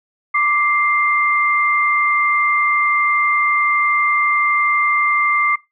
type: tone pair together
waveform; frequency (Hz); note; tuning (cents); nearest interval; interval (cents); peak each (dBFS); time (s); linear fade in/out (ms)
sine; 1174.7 / 2096; D6 / C7; 0 / +2; minor seventh; 1002; -16; 0.34-5.56; 10
effects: noise-tail reverb RT60 0.2 s tail -19 dB re dry